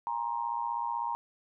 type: tone with amplitude modulation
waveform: sine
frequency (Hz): 939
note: A#5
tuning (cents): +12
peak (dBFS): -26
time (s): 0.07-1.15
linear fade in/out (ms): 0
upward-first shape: sine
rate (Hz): 116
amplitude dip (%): 90
effects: none